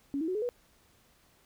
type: tone with pitch steps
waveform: sine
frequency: 280 / 321.6 / 369.5 / 424.4 / 487.5 Hz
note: C#4 / E4 / F#4 / G#4 / B4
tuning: +18 / -43 / -2 / +38 / -23 cents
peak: -29 dBFS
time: 0.14-0.49 s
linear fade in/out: 0 ms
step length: 70 ms
effects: pink hiss -65 dBFS RMS until 1.45 s